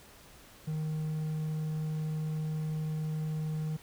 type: tone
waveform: triangle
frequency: 155.56 Hz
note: D#3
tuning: in tune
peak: -29 dBFS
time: 0.67-3.77 s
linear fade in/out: 10 ms
effects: pink hiss -55 dBFS RMS until 3.82 s